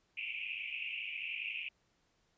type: band-pass noise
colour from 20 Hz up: white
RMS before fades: -41 dBFS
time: 0.17-1.69 s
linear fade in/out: 5 ms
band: 2300 to 2800 Hz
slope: 96 dB/octave
effects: pink hiss -75 dBFS RMS until 2.37 s + resampled to 16000 Hz